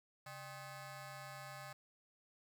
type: ring-modulated tone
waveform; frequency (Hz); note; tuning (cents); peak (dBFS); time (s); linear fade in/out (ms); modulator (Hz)
15% pulse; 464.1; A#4; -8; -39; 0.26-1.73; 5; 328
effects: none